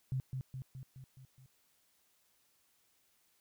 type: tone with echo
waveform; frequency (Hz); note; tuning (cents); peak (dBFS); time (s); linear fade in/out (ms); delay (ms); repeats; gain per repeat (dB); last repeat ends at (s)
sine; 130.81; C3; 0; -32; 0.12-0.2; 0; 210; 6; -4; 1.46
effects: white hiss -73 dBFS RMS until 3.4 s